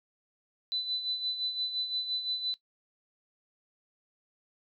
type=tone with tremolo; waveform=sine; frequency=4000 Hz; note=B7; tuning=21 cents sharp; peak=-28 dBFS; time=0.72-2.54 s; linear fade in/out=0 ms; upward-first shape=sine; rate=5.8 Hz; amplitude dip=60%; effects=noise-tail reverb RT60 0.1 s tail -17 dB re dry